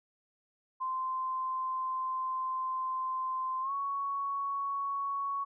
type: tone with pitch glide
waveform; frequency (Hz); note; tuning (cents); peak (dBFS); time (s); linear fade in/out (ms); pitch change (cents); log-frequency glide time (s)
sine; 1039 to 1113.6; C6 to C#6; -12 to +8; -31; 0.8-5.45; 20; +120; 3.61-3.72
effects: none